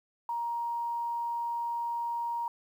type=tone with quantisation; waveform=sine; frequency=940 Hz; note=A#5; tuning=14 cents sharp; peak=-30 dBFS; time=0.29-2.48 s; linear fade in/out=2 ms; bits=10; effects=none